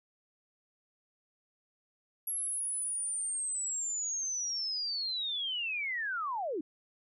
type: linear sweep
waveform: sine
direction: down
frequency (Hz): 11320 to 274.8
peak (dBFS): -32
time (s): 2.27-6.61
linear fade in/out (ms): 5
effects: none